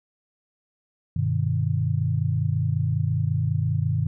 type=chord; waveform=sine; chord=G augmented; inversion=none; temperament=equal with one note detuned; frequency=98 / 123.47 / 152.71 Hz; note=G2 / B2 / D#3; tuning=0 / 0 / -32 cents; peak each=-25 dBFS; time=1.16-4.07 s; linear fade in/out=5 ms; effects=none